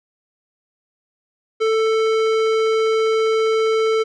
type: tone with tanh clipping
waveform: sine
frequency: 442.5 Hz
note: A4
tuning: 10 cents sharp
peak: -17 dBFS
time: 1.6-4.04 s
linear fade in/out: 20 ms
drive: 18 dB
effects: none